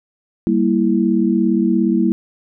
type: chord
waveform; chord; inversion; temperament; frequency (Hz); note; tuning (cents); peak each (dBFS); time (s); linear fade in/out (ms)
sine; E diminished; first; equal; 196 / 233.1 / 329.6; G3 / Bb3 / E4; 0 / 0 / 0; -17; 0.47-2.12; 0
effects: none